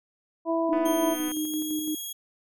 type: harmonic tone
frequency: 330 Hz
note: E4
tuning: 2 cents sharp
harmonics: 1 / 2 / 3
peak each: -26 / -26 / -31 dBFS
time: 0.45-1.17 s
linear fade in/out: 50 ms
type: tone with tremolo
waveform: sine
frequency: 307.7 Hz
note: D#4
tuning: 19 cents flat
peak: -26 dBFS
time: 0.69-1.95 s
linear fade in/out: 5 ms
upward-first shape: square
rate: 5.9 Hz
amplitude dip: 40%
type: click train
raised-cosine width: 0.5 ms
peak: -25 dBFS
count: 147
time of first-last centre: 0.73-1.316 s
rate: 249 Hz
type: tone with pitch glide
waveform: 5% pulse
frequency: 3192 to 3306 Hz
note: G7 to G#7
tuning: +31 to -9 cents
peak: -26 dBFS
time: 0.85-2.13 s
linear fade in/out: 10 ms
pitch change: +60 cents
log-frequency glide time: 1.14-1.57 s
effects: none